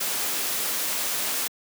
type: noise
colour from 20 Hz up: white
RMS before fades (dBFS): -27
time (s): 0-1.48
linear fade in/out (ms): 10
effects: high-pass 200 Hz 12 dB/octave